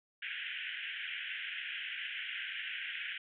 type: band-pass noise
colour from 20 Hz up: white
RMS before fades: -41 dBFS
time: 0.22-3.18 s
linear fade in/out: 5 ms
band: 1500 to 3200 Hz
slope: 96 dB/octave
effects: none